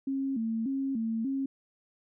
sine tone with vibrato, 246.9 Hz, B3, in tune, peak -28 dBFS, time 0.07-1.46 s, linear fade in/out 5 ms, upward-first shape square, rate 1.7 Hz, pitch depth 160 cents each way, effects none

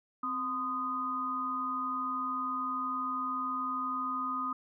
sine tone cluster, 260.5 / 1026 / 1239 Hz, C4 / C6 / D#6, -7 / -34 / -8 cents, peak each -40 / -40 / -32 dBFS, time 0.23-4.53 s, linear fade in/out 5 ms, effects none

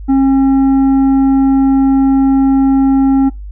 triangle tone with tanh clipping, 270 Hz, C#4, 45 cents flat, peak -8 dBFS, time 0.08-3.3 s, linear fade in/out 20 ms, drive 11 dB, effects noise-tail reverb RT60 0.2 s tail -23 dB re dry + added 50 Hz sine -24 dBFS peak until 3.51 s

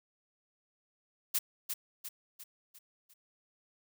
blue noise with echo, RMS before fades -30 dBFS, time 1.34-1.39 s, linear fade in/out 10 ms, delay 350 ms, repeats 5, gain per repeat -6 dB, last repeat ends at 3.14 s, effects none

